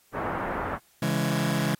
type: low-pass noise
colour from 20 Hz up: white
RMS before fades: -31 dBFS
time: 0.12-0.79 s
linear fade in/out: 50 ms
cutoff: 1400 Hz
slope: 24 dB/octave
type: chord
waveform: sawtooth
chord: C# minor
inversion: none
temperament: just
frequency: 138.59 / 166.31 / 207.9 Hz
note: C#3 / E3 / G#3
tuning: 0 / +16 / +2 cents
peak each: -24 dBFS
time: 1.02-1.75 s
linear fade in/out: 5 ms
effects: white hiss -62 dBFS RMS until 1.79 s + AAC 48 kbps